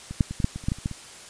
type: clicks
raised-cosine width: 5 ms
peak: -21 / -6 / -19 / -16 / -7 / -20 / -29 / -11 / -13 / -29 / -13 / -22 dBFS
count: 12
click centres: 0.11 / 0.208 / 0.31 / 0.402 / 0.444 / 0.56 / 0.639 / 0.685 / 0.719 / 0.786 / 0.859 / 0.913 s
effects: white hiss -44 dBFS RMS until 1.29 s + resampled to 22050 Hz